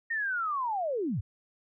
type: linear sweep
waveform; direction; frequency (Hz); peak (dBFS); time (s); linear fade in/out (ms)
sine; down; 1864.7 to 73.9; -28; 0.1-1.21; 10
effects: none